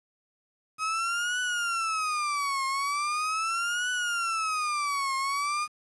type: tone with vibrato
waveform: 35% pulse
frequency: 1263 Hz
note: D#6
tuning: 26 cents sharp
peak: -25 dBFS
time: 0.78-5.68 s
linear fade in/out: 50 ms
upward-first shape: triangle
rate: 0.4 Hz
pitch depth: 290 cents each way
effects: resampled to 24000 Hz + 9-bit